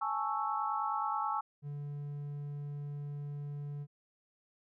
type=chord; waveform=sine; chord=A major seventh; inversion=third; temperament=equal; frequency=830.6 / 880 / 1108.7 / 1318.5 Hz; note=G#5 / A5 / C#6 / E6; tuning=0 / 0 / 0 / 0 cents; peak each=-37 dBFS; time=0.01-1.41 s; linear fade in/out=10 ms
type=tone; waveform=triangle; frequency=144.7 Hz; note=D3; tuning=25 cents flat; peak=-36 dBFS; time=1.62-3.87 s; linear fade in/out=50 ms
effects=none